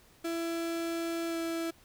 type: tone with pitch glide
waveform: 35% pulse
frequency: 333.8 to 331.1 Hz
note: E4 to E4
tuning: +22 to +8 cents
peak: -30 dBFS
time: 0.24-1.71 s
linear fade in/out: 10 ms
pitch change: -14 cents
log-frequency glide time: 1.28-1.36 s
effects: pink hiss -61 dBFS RMS until 1.84 s